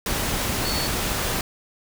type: tone in noise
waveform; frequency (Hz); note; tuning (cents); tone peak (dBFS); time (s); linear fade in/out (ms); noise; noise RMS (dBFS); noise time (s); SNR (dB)
sine; 4435; C#8; 0; -28; 0.65-0.87; 2; pink; -25; 0.06-1.41; -6
effects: none